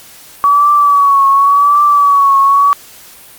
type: tone with vibrato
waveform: sine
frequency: 1134 Hz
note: C#6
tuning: 39 cents sharp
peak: -5 dBFS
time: 0.44-2.73 s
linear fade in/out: 0 ms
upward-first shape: triangle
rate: 0.9 Hz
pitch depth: 62 cents each way
effects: white hiss -37 dBFS RMS until 3.38 s + Opus 48 kbps